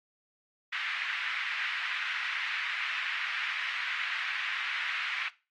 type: band-pass noise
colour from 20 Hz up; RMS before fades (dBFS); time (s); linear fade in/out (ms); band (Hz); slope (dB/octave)
white; -34; 0.72-5.29; 10; 1500 to 2500; 24
effects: noise-tail reverb RT60 0.3 s tail -18 dB re dry + AAC 48 kbps